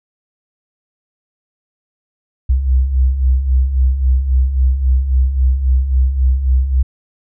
sine beating tone pair, 62 / 65.7 Hz, B1 / C2, +7 / +8 cents, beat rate 3.7 Hz, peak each -18 / -11 dBFS, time 2.49-6.83 s, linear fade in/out 10 ms, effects none

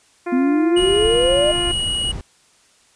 harmonic tone, 349.2 Hz, F4, in tune, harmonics 1 / 2 / 3 / 4 / 5 / 6 / 7, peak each -23 / -29 / -33 / -35 / -37 / -39 / -40 dBFS, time 0.26-1.72 s, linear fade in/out 10 ms
sine exponential sweep, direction up, 250 to 622.3 Hz, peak -14 dBFS, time 0.32-1.52 s, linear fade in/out 10 ms
square tone, 2906 Hz, F#7, 32 cents flat, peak -20 dBFS, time 0.76-2.12 s, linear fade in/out 10 ms
brown noise, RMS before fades -28 dBFS, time 0.77-2.21 s, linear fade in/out 2 ms
effects white hiss -55 dBFS RMS until 2.95 s + resampled to 22050 Hz

